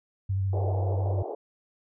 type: tone with vibrato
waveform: sine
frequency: 96.6 Hz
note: G2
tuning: 25 cents flat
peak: -24 dBFS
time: 0.29-1.23 s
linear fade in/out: 10 ms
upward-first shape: square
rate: 13 Hz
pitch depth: 21 cents each way
type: band-pass noise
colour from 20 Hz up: pink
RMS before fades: -35 dBFS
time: 0.53-1.35 s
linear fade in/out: 2 ms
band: 350 to 800 Hz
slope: 48 dB/octave
effects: none